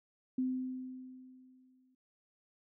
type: tone with exponential decay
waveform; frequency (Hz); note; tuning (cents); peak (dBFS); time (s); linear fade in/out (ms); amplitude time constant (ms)
sine; 256.9; C4; -32; -29; 0.38-1.95; 5; 340
effects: none